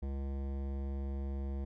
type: tone with hard clipping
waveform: sine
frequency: 68.5 Hz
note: C#2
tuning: 20 cents flat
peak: -37 dBFS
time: 0.02-1.65 s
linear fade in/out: 10 ms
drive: 16 dB
effects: none